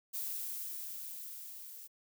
violet noise with level ramp, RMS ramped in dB -38 to -50 dBFS, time 0.13-1.88 s, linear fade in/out 20 ms, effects none

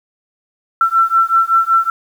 sine beating tone pair, 1342 / 1347.3 Hz, E6 / E6, +31 / +37 cents, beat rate 5.3 Hz, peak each -13 dBFS, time 0.81-1.9 s, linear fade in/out 2 ms, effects 7-bit

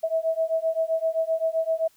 sine beating tone pair, 645 / 652.7 Hz, E5 / E5, -38 / -17 cents, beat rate 7.7 Hz, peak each -25 dBFS, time 0.03-1.88 s, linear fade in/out 10 ms, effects white hiss -61 dBFS RMS until 1.96 s

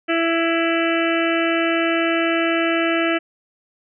harmonic tone, 332 Hz, E4, 12 cents sharp, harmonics 1 / 2 / 4 / 5 / 6 / 7 / 8 / 9, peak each -20 / -23 / -26 / -27 / -28 / -28 / -29 / -30 dBFS, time 0.08-3.19 s, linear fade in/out 20 ms, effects none

